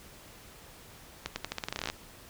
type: accelerating click train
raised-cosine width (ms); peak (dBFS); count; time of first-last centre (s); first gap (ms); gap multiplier
0.2; -15; 16; 1.26-1.9; 100; 0.86
effects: pink hiss -52 dBFS RMS until 2.29 s